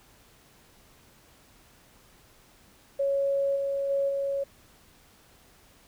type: tone with level steps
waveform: sine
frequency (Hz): 554.4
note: C#5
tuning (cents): 0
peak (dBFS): -23 / -26 / -23 / -26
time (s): 2.99-4.44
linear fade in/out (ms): 10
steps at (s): 3.55 / 3.89 / 4.08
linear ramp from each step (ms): 20
effects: pink hiss -58 dBFS RMS until 5.87 s